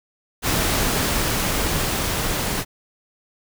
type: noise with level ramp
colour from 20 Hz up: pink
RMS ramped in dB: -20 to -24 dBFS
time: 0.42-2.65 s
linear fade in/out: 50 ms
effects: none